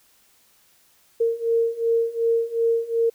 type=beating tone pair; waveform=sine; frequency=458.8 / 461.5 Hz; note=A#4 / A#4; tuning=-28 / -17 cents; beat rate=2.7 Hz; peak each=-23 / -21 dBFS; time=1.2-3.1 s; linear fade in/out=10 ms; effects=white hiss -59 dBFS RMS until 3.14 s